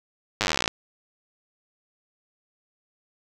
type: slowing click train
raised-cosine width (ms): 0.2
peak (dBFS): -5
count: 21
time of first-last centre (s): 0.41-0.678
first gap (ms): 9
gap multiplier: 1.04
effects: none